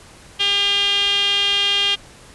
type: tone with band-pass filter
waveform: sawtooth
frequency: 401.9 Hz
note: G4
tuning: 43 cents sharp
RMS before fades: -18 dBFS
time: 0.39-1.96 s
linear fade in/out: 20 ms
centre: 3100 Hz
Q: 8.9
effects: pink hiss -44 dBFS RMS until 2.34 s + resampled to 24000 Hz